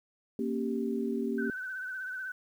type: chord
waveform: sine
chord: G diminished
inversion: first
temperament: equal with one note detuned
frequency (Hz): 233.1 / 273.7 / 392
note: Bb3 / Db4 / G4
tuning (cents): 0 / -22 / 0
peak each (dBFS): -32 / -35 / -34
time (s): 0.39-1.5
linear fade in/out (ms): 2
type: tone with vibrato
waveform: sine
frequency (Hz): 1516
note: F#6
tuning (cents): +42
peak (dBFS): -35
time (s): 1.38-2.32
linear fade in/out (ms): 5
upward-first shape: triangle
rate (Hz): 16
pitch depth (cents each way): 56
effects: 10-bit